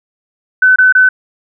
sine tone bursts, 1512 Hz, F#6, 37 cents sharp, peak -4 dBFS, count 3, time 0.62-1.09 s, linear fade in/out 5 ms, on 140 ms, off 25 ms, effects none

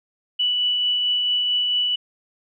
sine tone with tremolo, 2960 Hz, F#7, in tune, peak -17 dBFS, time 0.39-1.96 s, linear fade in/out 10 ms, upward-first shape triangle, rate 4.5 Hz, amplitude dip 25%, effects none

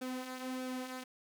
sawtooth tone with flanger, 256.2 Hz, C4, 36 cents flat, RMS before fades -41 dBFS, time 0.01-1.04 s, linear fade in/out 10 ms, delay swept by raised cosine 0.98 to 4.28 ms, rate 1.6 Hz, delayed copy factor -0.5, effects none

